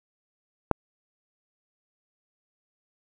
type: click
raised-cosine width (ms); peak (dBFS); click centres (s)
1; -5; 0.713
effects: none